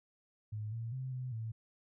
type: tone with pitch steps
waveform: sine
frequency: 106.8 / 114.7 / 130.3 / 127.2 / 112.2 Hz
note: G#2 / A#2 / C3 / C3 / A2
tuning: +49 / -28 / -7 / -48 / +34 cents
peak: -37 dBFS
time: 0.52-1.52 s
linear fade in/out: 10 ms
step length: 200 ms
effects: none